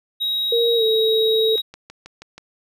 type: tone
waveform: triangle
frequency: 3810 Hz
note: A#7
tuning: 37 cents sharp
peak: -18 dBFS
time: 0.2-1.62 s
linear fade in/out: 20 ms
type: tone with pitch glide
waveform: sine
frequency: 466.3 to 442.4 Hz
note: A#4 to A4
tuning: +1 to +9 cents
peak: -16 dBFS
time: 0.52-1.56 s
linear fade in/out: 5 ms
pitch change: -92 cents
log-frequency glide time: 0.76-0.83 s
type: click train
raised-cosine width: 0.2 ms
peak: -21 dBFS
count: 6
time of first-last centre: 1.58-2.38 s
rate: 6.25 Hz
effects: none